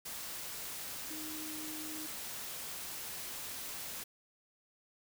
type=tone in noise; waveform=sine; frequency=310.2 Hz; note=D#4; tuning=5 cents flat; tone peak=-45 dBFS; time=1.1-2.07 s; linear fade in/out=10 ms; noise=white; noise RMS=-43 dBFS; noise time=0.05-4.04 s; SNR=-5 dB; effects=none

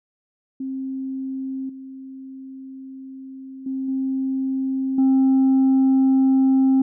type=tone with level steps; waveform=sine; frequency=265.5 Hz; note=C4; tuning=25 cents sharp; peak=-25 / -34 / -23 / -20 / -11 dBFS; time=0.6-6.82 s; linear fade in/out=5 ms; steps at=1.69 / 3.66 / 3.88 / 4.98 s; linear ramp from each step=5 ms; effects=tanh soft clip ceiling -12 dBFS

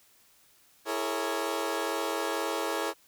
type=chord; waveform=20% pulse; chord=A# half-diminished seventh; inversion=second; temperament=equal with one note detuned; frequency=329.6 / 415.3 / 457.4 / 554.4 Hz; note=E4 / G#4 / A#4 / C#5; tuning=0 / 0 / -33 / 0 cents; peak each=-30 dBFS; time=0.85-2.94 s; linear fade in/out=50 ms; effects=white hiss -62 dBFS RMS until 3.07 s

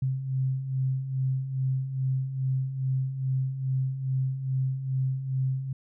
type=beating tone pair; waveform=sine; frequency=130 / 132.4 Hz; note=C3 / C3; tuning=-11 / +21 cents; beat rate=2.4 Hz; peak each=-33 / -26 dBFS; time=0.02-5.73 s; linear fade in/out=5 ms; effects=none

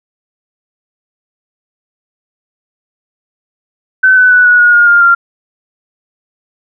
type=tone with pitch steps; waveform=sine; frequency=1523 / 1502.9 / 1483.1 / 1463.5 / 1444.2 / 1425.1 / 1406.3 / 1387.8 Hz; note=F#6 / F#6 / F#6 / F#6 / F#6 / F6 / F6 / F6; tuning=+50 / +27 / +4 / -19 / -42 / +35 / +12 / -11 cents; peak=-3 dBFS; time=4.03-5.15 s; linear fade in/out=10 ms; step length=140 ms; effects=none

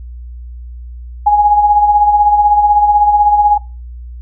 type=tone with tremolo; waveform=sine; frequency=830 Hz; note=G#5; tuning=1 cent flat; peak=-4 dBFS; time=1.26-3.58 s; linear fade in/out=10 ms; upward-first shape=sine; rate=16 Hz; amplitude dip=50%; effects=noise-tail reverb RT60 0.3 s tail -20 dB re dry + added 60 Hz sine -26 dBFS peak until 4.21 s

